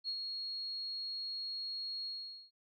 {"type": "tone with ADSR envelope", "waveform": "sine", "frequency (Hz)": 4300, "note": "C8", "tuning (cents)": 47, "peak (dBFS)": -34, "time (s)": [0.04, 2.51], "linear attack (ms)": 44, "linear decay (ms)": 70, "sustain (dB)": -4, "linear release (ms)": 450, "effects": []}